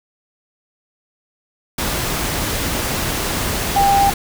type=tone in noise; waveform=sine; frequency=796 Hz; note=G5; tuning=26 cents sharp; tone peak=-11 dBFS; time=3.76-4.1 s; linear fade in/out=5 ms; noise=pink; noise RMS=-21 dBFS; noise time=1.78-4.14 s; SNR=+7 dB; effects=none